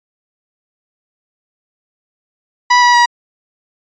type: tone with pitch steps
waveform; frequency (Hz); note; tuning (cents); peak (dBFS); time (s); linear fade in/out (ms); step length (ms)
30% pulse; 981 / 970.9 / 960.8; B5 / B5 / B5; -12 / -30 / -48; -4; 2.7-3.06; 10; 120
effects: resampled to 16000 Hz